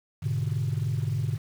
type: chord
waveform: sine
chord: G# diminished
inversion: none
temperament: equal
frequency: 103.83 / 123.47 / 146.83 Hz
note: G#2 / B2 / D3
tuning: 0 / 0 / 0 cents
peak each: -28 dBFS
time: 0.22-1.38 s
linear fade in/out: 20 ms
effects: tanh soft clip ceiling -20 dBFS + 8-bit